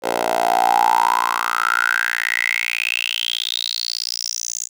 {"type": "tone with high-pass filter sweep", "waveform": "10% pulse", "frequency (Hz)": 58.27, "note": "A#1", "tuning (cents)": 0, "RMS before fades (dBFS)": -20, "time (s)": [0.02, 4.69], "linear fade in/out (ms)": 50, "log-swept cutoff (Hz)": [540, 6900], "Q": 9, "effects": []}